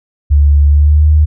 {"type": "tone with pitch glide", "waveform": "sine", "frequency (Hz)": [72.3, 76.2], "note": ["D2", "D#2"], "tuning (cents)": [-27, -36], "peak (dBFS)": -4, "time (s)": [0.3, 1.26], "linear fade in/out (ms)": 20, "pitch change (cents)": 91, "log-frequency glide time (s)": [0.67, 1.08], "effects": []}